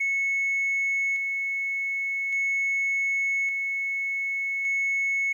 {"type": "tone with tremolo", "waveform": "sine", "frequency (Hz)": 2200, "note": "C#7", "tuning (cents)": -14, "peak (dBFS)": -21, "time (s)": [0, 5.33], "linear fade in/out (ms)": 10, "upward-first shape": "square", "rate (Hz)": 0.43, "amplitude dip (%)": 35, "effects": ["tanh soft clip ceiling -20 dBFS", "10-bit"]}